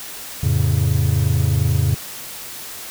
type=chord; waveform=triangle; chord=F augmented; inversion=none; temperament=equal; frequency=87.31 / 110 / 138.59 Hz; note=F2 / A2 / C#3; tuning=0 / 0 / 0 cents; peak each=-17 dBFS; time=0.43-1.95 s; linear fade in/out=5 ms; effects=white hiss -33 dBFS RMS until 2.9 s